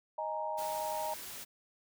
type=chord; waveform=sine; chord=D# suspended fourth; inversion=none; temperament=equal; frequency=622.3 / 830.6 / 932.3 Hz; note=D#5 / G#5 / A#5; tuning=0 / 0 / 0 cents; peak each=-38 / -40 / -37 dBFS; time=0.18-1.14 s; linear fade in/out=5 ms
type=noise; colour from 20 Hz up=white; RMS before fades=-45 dBFS; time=0.57-1.45 s; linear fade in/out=20 ms
effects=none